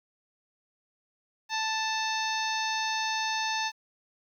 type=harmonic tone with a mistuned harmonic; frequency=880 Hz; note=A5; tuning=in tune; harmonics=1 / 2 / 3 / 4 / 5 / 6 / 7; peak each=-31 / -34 / -36 / -37 / -38 / -39 / -39 dBFS; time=1.49-3.72 s; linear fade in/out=50 ms; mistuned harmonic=4; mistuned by=+57 cents; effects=10-bit